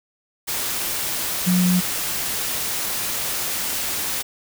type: tone in noise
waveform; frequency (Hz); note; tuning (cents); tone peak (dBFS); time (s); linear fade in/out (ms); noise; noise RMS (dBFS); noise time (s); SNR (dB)
sine; 180.6; F#3; -42; -15; 1.46-1.81; 20; white; -25; 0.47-4.23; +7
effects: none